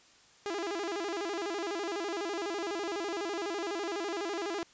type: tone with vibrato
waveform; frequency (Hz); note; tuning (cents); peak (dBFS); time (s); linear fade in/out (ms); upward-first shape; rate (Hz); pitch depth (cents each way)
sawtooth; 370; F#4; 0; -29; 0.46-4.63; 0; square; 12; 170
effects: white hiss -60 dBFS RMS until 4.73 s + resampled to 16000 Hz